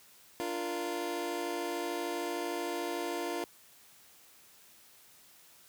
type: chord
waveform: 25% pulse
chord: Bb major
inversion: first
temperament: equal with one note detuned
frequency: 293.7 / 347 / 466.2 Hz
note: D4 / F4 / Bb4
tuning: 0 / -11 / 0 cents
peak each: -37 / -32 / -36 dBFS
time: 0.4-3.44 s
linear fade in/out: 0 ms
effects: white hiss -59 dBFS RMS until 5.68 s + high-pass 60 Hz 12 dB/octave